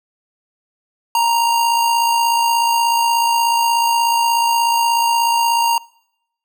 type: tone with amplitude modulation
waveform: square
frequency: 932.3 Hz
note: A#5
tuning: in tune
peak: -12 dBFS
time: 1.15-5.78 s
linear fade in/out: 2 ms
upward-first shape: sine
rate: 56.6 Hz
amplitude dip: 35%
effects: noise-tail reverb RT60 0.8 s tail -24 dB re dry